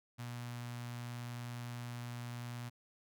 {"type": "tone with notch filter", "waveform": "sawtooth", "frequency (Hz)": 120.7, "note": "B2", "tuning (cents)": -39, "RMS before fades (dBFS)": -44, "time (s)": [0.18, 2.7], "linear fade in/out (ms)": 20, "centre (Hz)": 420, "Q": 0.82, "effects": []}